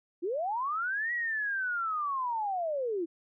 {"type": "linear two-way sweep", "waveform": "sine", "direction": "up then down", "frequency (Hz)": [316.2, 1942, 316.2], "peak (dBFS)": -29, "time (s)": [0.22, 3.06], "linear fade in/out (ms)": 20, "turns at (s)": 1.13, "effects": []}